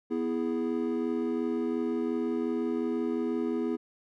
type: chord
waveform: triangle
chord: E major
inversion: second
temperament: equal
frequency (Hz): 246.9 / 329.6 / 415.3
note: B3 / E4 / G#4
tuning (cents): 0 / 0 / 0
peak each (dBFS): -29 / -30 / -31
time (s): 0.1-3.77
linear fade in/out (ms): 20
effects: none